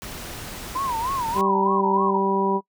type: noise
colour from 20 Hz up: pink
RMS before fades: -35 dBFS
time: 0.02-1.41 s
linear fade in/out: 0 ms
type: tone with vibrato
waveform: sine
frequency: 996 Hz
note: B5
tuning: 14 cents sharp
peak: -23 dBFS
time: 0.75-2.18 s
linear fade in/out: 10 ms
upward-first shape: sine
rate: 3.3 Hz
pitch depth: 180 cents each way
type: harmonic tone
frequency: 195 Hz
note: G3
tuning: 9 cents flat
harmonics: 1 / 2 / 3 / 4 / 5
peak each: -25 / -23 / -33 / -31 / -23 dBFS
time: 1.34-2.61 s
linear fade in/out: 50 ms
effects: noise-tail reverb RT60 0.1 s tail -23 dB re dry